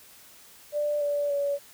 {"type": "tone with pitch steps", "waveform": "sine", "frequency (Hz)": [590, 578.9, 567.9], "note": ["D5", "D5", "C#5"], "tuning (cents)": [8, -25, 42], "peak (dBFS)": -24, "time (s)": [0.72, 1.59], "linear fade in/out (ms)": 50, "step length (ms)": 290, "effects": ["white hiss -52 dBFS RMS until 1.73 s"]}